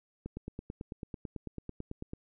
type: click train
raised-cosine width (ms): 3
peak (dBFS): -26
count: 18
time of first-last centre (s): 0.26-2.134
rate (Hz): 9.07
effects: none